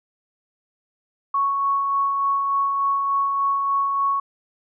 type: tone with tremolo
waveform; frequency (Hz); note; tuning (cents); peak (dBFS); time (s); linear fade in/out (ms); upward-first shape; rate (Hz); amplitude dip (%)
sine; 1108.7; C#6; 0; -17; 1.34-4.2; 5; sine; 3.4; 30
effects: none